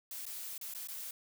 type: noise with dropouts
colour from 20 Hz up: blue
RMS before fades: -43 dBFS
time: 0.11-1.11 s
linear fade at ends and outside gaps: 2 ms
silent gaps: 0.255-0.264 / 0.579-0.612 / 0.739-0.748 / 0.873-0.885 s
effects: none